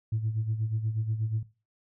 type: tone with tremolo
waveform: sine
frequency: 110 Hz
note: A2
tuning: in tune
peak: -23 dBFS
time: 0.12-1.43 s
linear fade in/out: 5 ms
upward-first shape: sine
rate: 8.3 Hz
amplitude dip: 65%
effects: noise-tail reverb RT60 0.3 s tail -18 dB re dry + tanh soft clip ceiling -21 dBFS